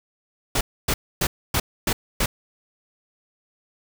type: noise bursts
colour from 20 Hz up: pink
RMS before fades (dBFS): -21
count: 6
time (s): 0.55-2.26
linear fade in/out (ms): 5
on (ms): 60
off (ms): 270
effects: none